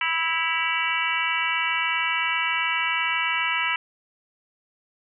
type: harmonic tone with a mistuned harmonic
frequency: 327.6 Hz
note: E4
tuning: 11 cents flat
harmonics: 3 / 4 / 5 / 6 / 7 / 8 / 9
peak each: -30 / -30 / -32 / -29 / -27 / -30 / -31 dBFS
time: 0.01-3.76 s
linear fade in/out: 2 ms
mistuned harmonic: 8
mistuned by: +61 cents
effects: none